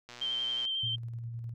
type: click train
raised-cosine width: 0.2 ms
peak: -29 dBFS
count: 69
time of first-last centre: 0.09-0.652 s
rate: 121 Hz
type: tone with vibrato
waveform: sine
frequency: 3136 Hz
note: G7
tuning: in tune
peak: -30 dBFS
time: 0.21-0.96 s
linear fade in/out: 10 ms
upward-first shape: sine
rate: 11 Hz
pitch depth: 20 cents each way
type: tone with tremolo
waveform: sine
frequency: 116.54 Hz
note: A#2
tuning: in tune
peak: -35 dBFS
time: 0.83-1.54 s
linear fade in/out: 5 ms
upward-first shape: square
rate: 9.8 Hz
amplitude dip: 25%
effects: none